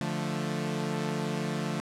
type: chord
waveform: sawtooth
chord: D minor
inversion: none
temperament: equal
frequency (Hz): 146.83 / 174.61 / 220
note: D3 / F3 / A3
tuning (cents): 0 / 0 / 0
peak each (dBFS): -30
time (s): 0.01-1.8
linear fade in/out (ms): 0
effects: low-pass 9000 Hz 12 dB/octave